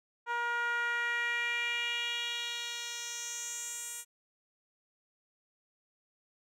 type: tone with band-pass filter sweep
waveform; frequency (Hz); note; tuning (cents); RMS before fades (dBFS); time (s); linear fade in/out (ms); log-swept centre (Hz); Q
10% pulse; 475; A#4; +33; -35; 0.26-4.05; 50; 1100 to 9300; 2.6
effects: none